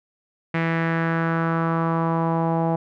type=tone with low-pass filter sweep; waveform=sawtooth; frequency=164.81 Hz; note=E3; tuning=in tune; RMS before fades=-22 dBFS; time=0.54-2.76 s; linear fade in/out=5 ms; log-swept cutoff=2100 to 790 Hz; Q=3.1; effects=none